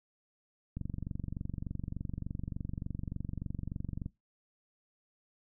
click train, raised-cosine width 5 ms, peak -25 dBFS, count 78, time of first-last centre 0.77-4.061 s, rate 23.4 Hz, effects noise-tail reverb RT60 0.2 s tail -20 dB re dry

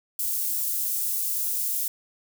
white high-pass noise, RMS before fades -27 dBFS, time 0.19-1.88 s, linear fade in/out 2 ms, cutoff 9800 Hz, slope 12 dB/octave, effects none

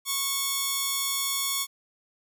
5% pulse tone pair together, 1100 / 3492 Hz, C#6 / A7, -14 / -14 cents, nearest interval octave + minor sixth, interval 2000 cents, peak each -16 / -22 dBFS, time 0.05-1.67 s, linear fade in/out 50 ms, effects none

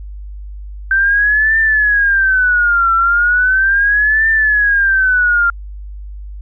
sine tone with vibrato, 1553 Hz, G6, 17 cents flat, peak -9 dBFS, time 0.91-5.5 s, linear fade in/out 2 ms, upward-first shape triangle, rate 0.37 Hz, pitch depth 250 cents each way, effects added 50 Hz sine -26 dBFS peak until 6.41 s

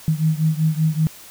sine beating tone pair, 155.56 / 160.76 Hz, D#3 / E3, 0 / -43 cents, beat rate 5.2 Hz, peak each -18 / -20 dBFS, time 0.08-1.07 s, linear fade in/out 0 ms, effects white hiss -42 dBFS RMS until 1.3 s

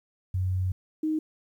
sine tone pair in turn, 92.7 / 311.8 Hz, F#2 / D#4, +4 / +4 cents, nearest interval octave + major sixth, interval 2100 cents, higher second, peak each -24 / -24 dBFS, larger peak neither, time 0.34-0.72 / 1.03-1.19 s, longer first, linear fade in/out 5 ms, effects 10-bit

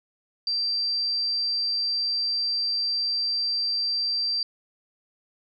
sine tone, 4699 Hz, D8, in tune, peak -23 dBFS, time 0.47-4.43 s, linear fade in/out 2 ms, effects none

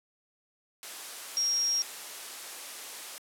sine tone in noise, 5600 Hz, F8, 4 cents sharp, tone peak -25 dBFS, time 1.37-1.82 s, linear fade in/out 0 ms, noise white, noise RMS -41 dBFS, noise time 0.83-3.18 s, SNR +13 dB, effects high-pass 400 Hz 12 dB/octave + low-pass 12000 Hz 12 dB/octave

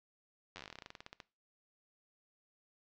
slowing click train, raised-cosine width 0.2 ms, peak -29 dBFS, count 21, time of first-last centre 0.56-1.202 s, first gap 10 ms, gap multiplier 1.11, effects noise-tail reverb RT60 0.3 s tail -20 dB re dry + low-pass 5000 Hz 12 dB/octave

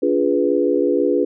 sine chord, D diminished seventh, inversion none, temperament equal with one note detuned, 287.1 / 349.2 / 415.3 / 493.9 Hz, D4 / F4 / Ab4 / Cb5, -39 / 0 / 0 / 0 cents, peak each -20 dBFS, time 0.02-1.25 s, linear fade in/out 10 ms, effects none

